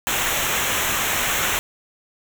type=noise with comb filter; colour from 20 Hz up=pink; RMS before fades=-22 dBFS; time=0.07-1.59 s; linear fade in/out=0 ms; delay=0.21 ms; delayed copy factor=-0.75; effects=none